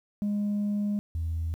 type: tone pair in turn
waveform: sine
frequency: 205.8 / 81.67 Hz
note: G#3 / E2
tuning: -16 / -16 cents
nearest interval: octave + major third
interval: 1600 cents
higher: first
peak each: -23 / -26 dBFS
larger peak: first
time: 0.22-0.99 / 1.15-1.54 s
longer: first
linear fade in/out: 0 ms
effects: tanh soft clip ceiling -24 dBFS + 10-bit